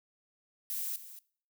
violet noise with echo, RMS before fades -36 dBFS, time 0.7-0.96 s, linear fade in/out 0 ms, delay 230 ms, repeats 1, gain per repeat -13 dB, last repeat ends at 1.19 s, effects noise-tail reverb RT60 0.5 s tail -21 dB re dry

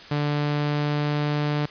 sawtooth tone with pitch glide, 146.83 to 147.94 Hz, D3 to D3, 0 to +13 cents, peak -18 dBFS, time 0.11-1.66 s, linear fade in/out 5 ms, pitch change +13 cents, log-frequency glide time 0.27-1.39 s, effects white hiss -43 dBFS RMS until 1.7 s + resampled to 11025 Hz

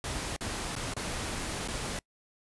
pink noise with dropouts, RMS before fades -35 dBFS, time 0.04-1.99 s, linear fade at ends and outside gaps 2 ms, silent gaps 0.364-0.408 / 0.754-0.762 / 0.938-0.965 / 1.677-1.684 s, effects noise-tail reverb RT60 0.1 s tail -26 dB re dry + resampled to 24000 Hz

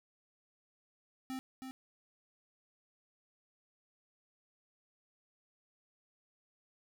square tone with echo, 261.6 Hz, C4, in tune, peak -39 dBFS, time 1.3-1.39 s, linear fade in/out 0 ms, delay 320 ms, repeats 1, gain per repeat -5 dB, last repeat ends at 1.71 s, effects none

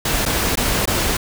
pink noise with dropouts, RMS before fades -19 dBFS, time 0.05-1.17 s, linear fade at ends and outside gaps 5 ms, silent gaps 0.254-0.26 / 0.556-0.572 / 0.856-0.874 s, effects none

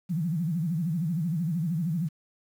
sine tone with vibrato, 165.9 Hz, E3, 11 cents sharp, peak -25 dBFS, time 0.09-2.09 s, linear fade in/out 20 ms, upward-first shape sine, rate 13 Hz, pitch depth 180 cents each way, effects 9-bit

